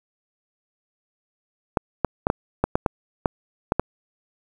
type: clicks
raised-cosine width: 1 ms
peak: -4 dBFS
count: 10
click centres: 1.772 / 2.047 / 2.269 / 2.301 / 2.64 / 2.755 / 2.862 / 3.258 / 3.721 / 3.796 s
effects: 7-bit